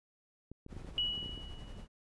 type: clicks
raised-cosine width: 3 ms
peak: -34 dBFS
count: 11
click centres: 0.516 / 0.664 / 0.728 / 0.767 / 0.847 / 0.889 / 1.178 / 1.229 / 1.26 / 1.294 / 1.377 s
type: noise with tremolo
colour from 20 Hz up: brown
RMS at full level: -45 dBFS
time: 0.68-1.88 s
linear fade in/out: 50 ms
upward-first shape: sine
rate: 11 Hz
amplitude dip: 40%
type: tone with exponential decay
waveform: sine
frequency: 2929 Hz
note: F#7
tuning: 18 cents flat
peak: -28 dBFS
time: 0.98-1.86 s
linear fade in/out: 1 ms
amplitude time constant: 190 ms
effects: resampled to 24000 Hz